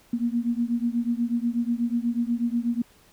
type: beating tone pair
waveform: sine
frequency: 233.1 / 241.3 Hz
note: A#3 / B3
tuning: 0 / -40 cents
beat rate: 8.2 Hz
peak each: -25 / -26 dBFS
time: 0.13-2.82 s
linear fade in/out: 5 ms
effects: pink hiss -57 dBFS RMS until 3.12 s